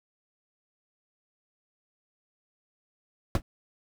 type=noise with exponential decay; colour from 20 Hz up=brown; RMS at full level=-17 dBFS; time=3.35-3.42 s; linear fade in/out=1 ms; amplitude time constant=15 ms; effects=none